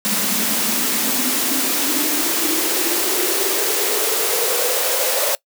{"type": "noise with high-pass filter sweep", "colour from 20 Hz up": "white", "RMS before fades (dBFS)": -19, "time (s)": [0.05, 5.35], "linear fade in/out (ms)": 0, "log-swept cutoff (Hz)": [200, 550], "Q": 8, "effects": ["noise-tail reverb RT60 0.1 s tail -22 dB re dry"]}